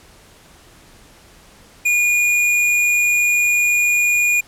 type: tone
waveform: square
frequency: 2438 Hz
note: D#7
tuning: 36 cents flat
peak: -14 dBFS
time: 1.85-4.41 s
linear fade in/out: 10 ms
effects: pink hiss -47 dBFS RMS until 4.47 s + low-pass 12000 Hz 12 dB/octave